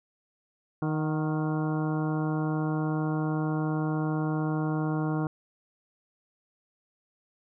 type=harmonic tone with a mistuned harmonic; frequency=155.56 Hz; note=D#3; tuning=in tune; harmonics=1 / 2 / 3 / 4 / 5 / 6 / 7 / 8 / 9; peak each=-28 / -30 / -38 / -42 / -39 / -44 / -41 / -48 / -43 dBFS; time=0.82-5.27 s; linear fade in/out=2 ms; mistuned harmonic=5; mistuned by=-39 cents; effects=none